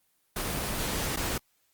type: noise with dropouts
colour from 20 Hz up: pink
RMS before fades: -31 dBFS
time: 0.36-1.38 s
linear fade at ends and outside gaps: 5 ms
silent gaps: 1.162-1.17 s
effects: white hiss -71 dBFS RMS until 1.73 s + Opus 24 kbps